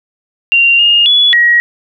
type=tone with pitch steps; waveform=sine; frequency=2768 / 2837 / 3410 / 1901 Hz; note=F7 / F7 / G#7 / A#6; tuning=-16 / +27 / +45 / +33 cents; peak=-5 dBFS; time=0.52-1.6 s; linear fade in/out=0 ms; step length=270 ms; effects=none